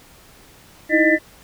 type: tone cluster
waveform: sine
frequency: 312.4 / 328.5 / 616 / 1781 / 1999 Hz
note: D#4 / E4 / D#5 / A6 / B6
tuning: +7 / -6 / -17 / +21 / +20 cents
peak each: -19 dBFS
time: 0.89-1.19 s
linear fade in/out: 50 ms
effects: pink hiss -48 dBFS RMS until 1.43 s